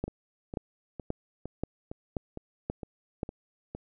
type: two click trains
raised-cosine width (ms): 2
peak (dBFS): -24 / -17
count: 9 / 7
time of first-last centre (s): 0.08-3.75 / 0.04-3.231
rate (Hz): 2.18 / 1.88
effects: none